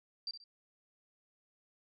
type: tone with echo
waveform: sine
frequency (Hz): 4699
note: D8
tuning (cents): 0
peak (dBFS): -36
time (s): 0.27-0.31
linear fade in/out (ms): 2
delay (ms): 65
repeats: 2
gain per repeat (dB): -10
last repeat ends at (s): 0.44
effects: none